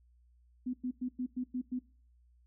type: tone bursts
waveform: sine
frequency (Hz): 251.6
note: B3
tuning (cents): +32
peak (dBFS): -32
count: 7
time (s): 0.66-1.792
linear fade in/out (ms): 10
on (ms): 76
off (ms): 100
effects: noise-tail reverb RT60 0.4 s tail -20 dB re dry + added 60 Hz sine -62 dBFS peak until 2.46 s